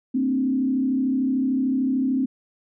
sine tone with frequency modulation, 261.6 Hz, C4, in tune, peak -19 dBFS, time 0.14-2.26 s, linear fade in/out 10 ms, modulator 33.4 Hz, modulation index 0.76, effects none

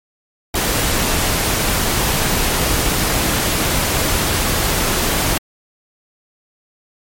pink noise, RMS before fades -17 dBFS, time 0.54-5.38 s, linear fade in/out 5 ms, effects MP3 64 kbps

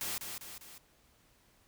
white noise with echo, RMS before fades -37 dBFS, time 0.01-0.18 s, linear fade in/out 0 ms, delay 200 ms, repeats 3, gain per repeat -5 dB, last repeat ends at 0.78 s, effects pink hiss -67 dBFS RMS until 1.67 s

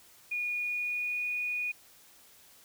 sine tone with pitch glide, 2445 to 2462 Hz, D#7 to D#7, -31 to -19 cents, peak -30 dBFS, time 0.31-1.72 s, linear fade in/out 10 ms, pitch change +12 cents, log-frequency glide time 0.53-1.27 s, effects white hiss -58 dBFS RMS until 2.64 s

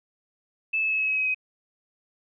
sine tone with pitch steps, 2621 / 2604 / 2588 / 2572 / 2555 / 2539 / 2523 Hz, E7 / E7 / E7 / E7 / D#7 / D#7 / D#7, -11 / -22 / -32 / -43 / +45 / +34 / +23 cents, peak -22 dBFS, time 0.73-1.346 s, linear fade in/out 10 ms, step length 88 ms, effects none

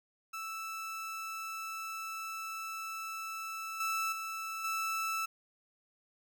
30% pulse tone with level steps, 1318.5 Hz, E6, in tune, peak -36 / -29 / -35 / -30 dBFS, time 0.33-5.26 s, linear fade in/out 10 ms, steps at 3.8 / 4.12 / 4.64 s, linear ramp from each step 5 ms, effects none

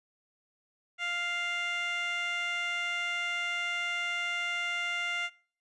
15% pulse tone with band-pass filter, 698.5 Hz, F5, in tune, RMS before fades -33 dBFS, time 0.98-5.3 s, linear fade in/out 50 ms, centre 2300 Hz, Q 1.5, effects noise-tail reverb RT60 0.5 s tail -23 dB re dry + resampled to 24000 Hz

